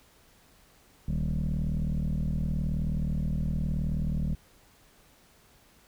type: tone with frequency modulation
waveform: sine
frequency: 104.4 Hz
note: G#2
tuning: 10 cents sharp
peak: -24 dBFS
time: 1.08-4.35 s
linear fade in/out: 5 ms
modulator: 39.1 Hz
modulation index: 2.5
effects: tanh soft clip ceiling -24 dBFS + pink hiss -60 dBFS RMS until 5.87 s